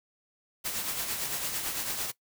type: noise with tremolo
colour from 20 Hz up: white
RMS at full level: -31 dBFS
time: 0.64-2.12 s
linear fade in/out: 20 ms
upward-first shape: triangle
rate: 8.9 Hz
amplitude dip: 50%
effects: noise-tail reverb RT60 0.1 s tail -19 dB re dry